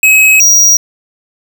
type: tone pair in turn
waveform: square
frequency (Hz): 2555 / 5746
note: D#7 / F8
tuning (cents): +45 / +48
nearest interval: octave + major second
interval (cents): 1403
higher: second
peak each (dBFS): -4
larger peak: neither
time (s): 0.03-0.4 / 0.4-0.77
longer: neither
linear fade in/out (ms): 2
effects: none